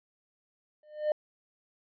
triangle tone with exponential growth, 605 Hz, D#5, 49 cents flat, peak -18 dBFS, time 0.83-1.12 s, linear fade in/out 2 ms, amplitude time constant 62 ms, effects tanh soft clip ceiling -19 dBFS + resampled to 11025 Hz

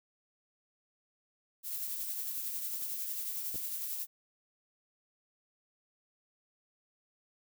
violet noise with tremolo, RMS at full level -36 dBFS, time 1.63-4.07 s, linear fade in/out 50 ms, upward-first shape triangle, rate 11 Hz, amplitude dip 40%
clicks, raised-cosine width 2 ms, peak -34 dBFS, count 2, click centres 3.545 / 3.558 s
effects none

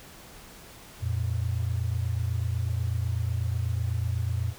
sine tone pair together, 87.31 / 115.39 Hz, F2 / A#2, 0 / -17 cents, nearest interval perfect fourth, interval 483 cents, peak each -28 dBFS, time 1-4.54 s, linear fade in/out 50 ms, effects pink hiss -48 dBFS RMS until 4.58 s

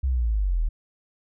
sine linear sweep, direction down, 68 to 36.54 Hz, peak -20 dBFS, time 0.03-0.69 s, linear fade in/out 10 ms, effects none

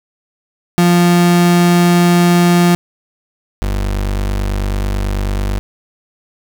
35% pulse tone pair in turn, 174.61 / 49.14 Hz, F3 / G1, 0 / +5 cents, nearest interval octave + minor seventh, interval 2195 cents, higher first, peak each -6 / -13 dBFS, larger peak first, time 0.78-2.75 / 3.62-5.59 s, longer neither, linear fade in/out 0 ms, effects none

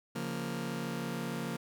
sawtooth chord, Bb minor, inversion first, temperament just, 139.85 / 174.81 / 233.1 Hz, Db3 / F3 / Bb3, +16 / +2 / 0 cents, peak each -37 / -35 / -34 dBFS, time 0.15-1.57 s, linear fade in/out 10 ms, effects none

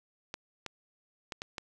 clicks, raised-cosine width 0.2 ms, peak -20 dBFS, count 5, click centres 0.341 / 0.663 / 1.322 / 1.419 / 1.582 s, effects none

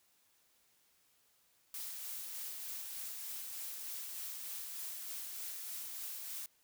blue noise with tremolo, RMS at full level -43 dBFS, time 1.74-6.46 s, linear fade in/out 2 ms, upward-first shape sine, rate 3.3 Hz, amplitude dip 25%, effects white hiss -72 dBFS RMS until 6.63 s

